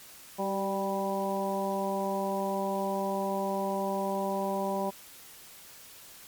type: harmonic tone with a mistuned harmonic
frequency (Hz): 196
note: G3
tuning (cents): 0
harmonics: 1 / 2 / 3 / 4 / 5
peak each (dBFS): -34 / -35 / -33 / -35 / -35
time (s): 0.38-4.91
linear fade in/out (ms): 20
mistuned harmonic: 2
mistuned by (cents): -24
effects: white hiss -50 dBFS RMS until 6.27 s + MP3 96 kbps